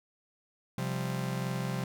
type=chord; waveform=45% pulse; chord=C suspended fourth; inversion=none; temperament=just; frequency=130.81 / 174.42 / 196.22 Hz; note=C3 / F3 / G3; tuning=0 / -2 / +2 cents; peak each=-34 / -36 / -39 dBFS; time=0.78-1.84 s; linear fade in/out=2 ms; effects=none